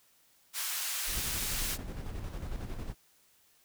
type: band-pass noise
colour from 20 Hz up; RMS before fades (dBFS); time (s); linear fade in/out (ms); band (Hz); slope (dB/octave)
white; -35; 0.53-1.78; 50; 1100 to 16000; 12
type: noise with tremolo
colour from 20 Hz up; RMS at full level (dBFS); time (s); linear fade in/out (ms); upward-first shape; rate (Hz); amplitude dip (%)
brown; -37; 1.06-2.95; 50; square; 11; 40
effects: white hiss -66 dBFS RMS until 3.64 s